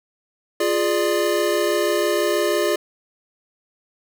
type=chord; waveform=square; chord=D diminished; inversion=first; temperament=equal with one note detuned; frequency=349.2 / 415.3 / 593.5 Hz; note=F4 / Ab4 / D5; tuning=0 / 0 / +18 cents; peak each=-23 dBFS; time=0.6-2.76 s; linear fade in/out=5 ms; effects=none